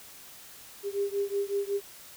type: beating tone pair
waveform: sine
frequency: 398.5 / 403.9 Hz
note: G4 / G#4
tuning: +28 / -48 cents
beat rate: 5.4 Hz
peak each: -30 / -31 dBFS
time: 0.83-1.81 s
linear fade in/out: 50 ms
effects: white hiss -49 dBFS RMS until 2.16 s